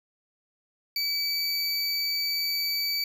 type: tone pair together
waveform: square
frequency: 2291 / 4582 Hz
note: D7 / D8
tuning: -44 / -44 cents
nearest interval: octave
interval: 1200 cents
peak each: -34 / -27 dBFS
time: 0.96-3.04 s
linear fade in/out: 2 ms
effects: none